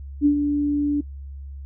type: tone with ADSR envelope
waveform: sine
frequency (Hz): 290.6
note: D4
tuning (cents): -18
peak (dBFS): -11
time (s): 0.21-1.01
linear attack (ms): 47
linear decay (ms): 91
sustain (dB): -7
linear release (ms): 8
effects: noise-tail reverb RT60 0.1 s tail -21 dB re dry + added 69 Hz sine -33 dBFS peak until 1.65 s